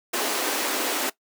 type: high-pass noise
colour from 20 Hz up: pink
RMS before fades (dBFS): -26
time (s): 0.13-1.1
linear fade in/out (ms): 10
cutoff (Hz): 260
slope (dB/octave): 48
effects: noise-tail reverb RT60 0.1 s tail -18 dB re dry